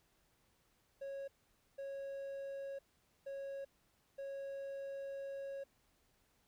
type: tone bursts at uneven times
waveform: triangle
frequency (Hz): 550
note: C#5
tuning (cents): -14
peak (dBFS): -40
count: 4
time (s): 1.01-1.28 / 1.78-2.79 / 3.26-3.65 / 4.18-5.64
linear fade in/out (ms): 10
effects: pink hiss -75 dBFS RMS until 6.47 s